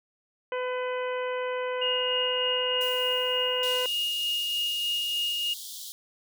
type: harmonic tone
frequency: 503 Hz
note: B4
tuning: 32 cents sharp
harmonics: 1 / 2 / 3 / 4 / 5 / 6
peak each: -29 / -35 / -39 / -41 / -43 / -45 dBFS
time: 0.52-3.86 s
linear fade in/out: 2 ms
type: tone with tremolo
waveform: sine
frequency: 2854 Hz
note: F7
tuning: 37 cents sharp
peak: -25 dBFS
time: 1.81-5.54 s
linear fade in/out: 10 ms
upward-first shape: sine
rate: 3.3 Hz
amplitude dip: 25%
type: noise with exponential decay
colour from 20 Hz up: blue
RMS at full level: -40 dBFS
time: 2.81-4.42 s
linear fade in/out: 1 ms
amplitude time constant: 350 ms
type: high-pass noise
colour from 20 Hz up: pink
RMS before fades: -40 dBFS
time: 3.63-5.92 s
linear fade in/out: 0 ms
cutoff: 3200 Hz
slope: 96 dB/octave
effects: none